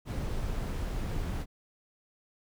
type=noise; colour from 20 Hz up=brown; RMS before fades=-33 dBFS; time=0.05-1.46 s; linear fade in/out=50 ms; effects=none